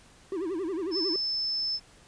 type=tone with vibrato; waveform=triangle; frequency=354.1 Hz; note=F4; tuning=24 cents sharp; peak=-27 dBFS; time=0.32-1.16 s; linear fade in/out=2 ms; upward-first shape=sine; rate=11 Hz; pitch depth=210 cents each way
type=tone; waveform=sine; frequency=5260 Hz; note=E8; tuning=5 cents flat; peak=-27 dBFS; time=0.91-1.8 s; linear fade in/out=50 ms
effects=pink hiss -56 dBFS RMS until 2.07 s + resampled to 22050 Hz